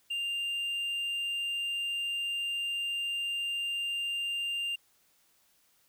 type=tone; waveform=triangle; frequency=2794 Hz; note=F7; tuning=in tune; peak=-29 dBFS; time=0.1-4.76 s; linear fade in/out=10 ms; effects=white hiss -68 dBFS RMS until 5.88 s